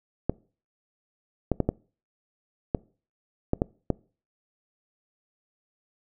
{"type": "clicks", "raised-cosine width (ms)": 2, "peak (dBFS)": -9, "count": 8, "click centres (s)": [0.296, 1.517, 1.603, 1.69, 2.748, 3.534, 3.619, 3.903], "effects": ["noise-tail reverb RT60 0.4 s tail -24 dB re dry"]}